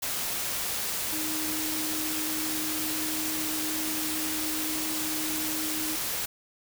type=tone in noise; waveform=sine; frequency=311.1 Hz; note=D#4; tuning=in tune; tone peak=-34 dBFS; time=1.12-5.96 s; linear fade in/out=10 ms; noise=white; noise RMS=-31 dBFS; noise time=0.02-6.26 s; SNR=-6 dB; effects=none